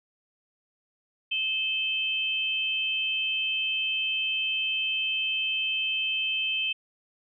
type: tone pair together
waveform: sine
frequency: 2600 / 3110 Hz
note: E7 / G7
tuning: -24 / -14 cents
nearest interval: minor third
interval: 310 cents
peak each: -28 dBFS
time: 1.31-6.73 s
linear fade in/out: 10 ms
effects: none